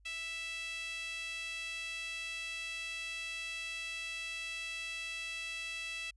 sawtooth tone with high-pass filter, 659.3 Hz, E5, in tune, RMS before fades -41 dBFS, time 0.05-6.11 s, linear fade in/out 10 ms, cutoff 2600 Hz, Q 4.3, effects added 50 Hz sine -61 dBFS peak until 6.16 s + resampled to 24000 Hz

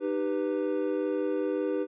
triangle chord, Eb augmented, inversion none, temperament equal with one note detuned, 306.7 / 392 / 493.9 Hz, Eb4 / G4 / B4, -25 / 0 / 0 cents, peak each -29 dBFS, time 0-1.87 s, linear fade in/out 50 ms, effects resampled to 8000 Hz

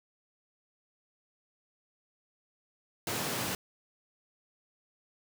pink high-pass noise, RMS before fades -34 dBFS, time 3.07-3.55 s, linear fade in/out 2 ms, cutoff 110 Hz, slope 24 dB/octave, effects none

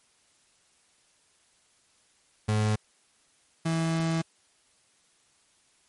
35% pulse tone pair in turn, 107 / 163.55 Hz, A2 / E3, -48 / -13 cents, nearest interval perfect fifth, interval 735 cents, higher second, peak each -21 / -23 dBFS, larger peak first, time 2.48-2.76 / 3.65-4.22 s, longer second, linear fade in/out 10 ms, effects white hiss -65 dBFS RMS until 5.88 s + MP3 48 kbps

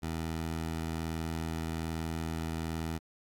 15% pulse tone, 81.2 Hz, E2, 26 cents flat, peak -27 dBFS, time 0.02-2.99 s, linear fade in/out 20 ms, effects AAC 64 kbps

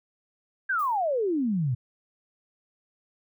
sine exponential sweep, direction down, 1640 to 115.7 Hz, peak -23 dBFS, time 0.69-1.75 s, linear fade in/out 10 ms
violet noise with exponential decay, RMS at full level -43 dBFS, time 0.79-1.06 s, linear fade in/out 5 ms, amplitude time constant 57 ms
effects none

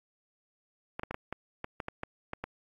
clicks, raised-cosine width 0.5 ms, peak -20 dBFS, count 11, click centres 0.995 / 1.034 / 1.11 / 1.144 / 1.326 / 1.644 / 1.802 / 1.884 / 2.034 / 2.334 / 2.44 s, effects AAC 48 kbps

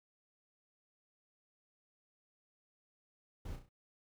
brown noise with echo, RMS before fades -44 dBFS, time 3.45-3.56 s, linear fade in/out 5 ms, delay 33 ms, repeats 4, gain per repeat -6 dB, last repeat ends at 3.692 s, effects none

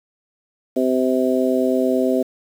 harmonic tone, 129 Hz, C3, 24 cents flat, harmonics 2 / 3 / 4 / 5, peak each -19 / -21 / -22 / -23 dBFS, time 0.76-2.23 s, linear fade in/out 10 ms, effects 7-bit

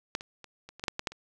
clicks, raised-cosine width 0.2 ms, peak -12 / -24 / -28 / -28 / -30 / -16 / -10 / -15 / -12 / -29 dBFS, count 10, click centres 0.151 / 0.209 / 0.443 / 0.69 / 0.796 / 0.839 / 0.882 / 0.994 / 1.072 / 1.12 s, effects none

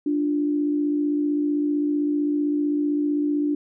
sine tone pair together, 293.6 / 349.2 Hz, D4 / F4, 0 / 0 cents, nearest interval minor third, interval 300 cents, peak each -20 / -30 dBFS, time 0.06-3.55 s, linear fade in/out 5 ms, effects none

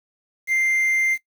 triangle tone with quantisation, 2093 Hz, C7, in tune, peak -16 dBFS, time 0.47-1.18 s, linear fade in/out 50 ms, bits 7, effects noise-tail reverb RT60 0.1 s tail -18 dB re dry

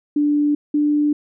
sine tone pair in turn, 293.7 / 295.7 Hz, D4 / D4, 0 / +12 cents, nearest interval unison, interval 12 cents, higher second, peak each -14 dBFS, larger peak neither, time 0.16-0.55 / 0.74-1.13 s, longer neither, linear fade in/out 5 ms, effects none

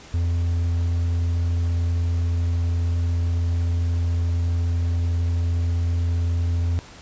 triangle tone, 85.3 Hz, F2, 40 cents flat, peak -17 dBFS, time 0.14-6.79 s, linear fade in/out 0 ms, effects pink hiss -44 dBFS RMS until 7.01 s + resampled to 16000 Hz

